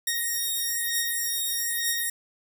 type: beating tone pair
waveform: 5% pulse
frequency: 1864.7 / 1865.8 Hz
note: A#6 / A#6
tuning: 0 / +1 cents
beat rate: 1.1 Hz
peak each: -17 / -19 dBFS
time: 0.07-2.1 s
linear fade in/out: 5 ms
effects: none